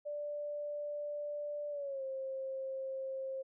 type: tone with pitch glide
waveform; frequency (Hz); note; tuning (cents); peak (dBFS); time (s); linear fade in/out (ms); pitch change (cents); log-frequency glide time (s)
sine; 587.3 to 532.4; D5 to C5; 0 to +30; -37; 0.05-3.43; 20; -170; 1.7-2.03
effects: none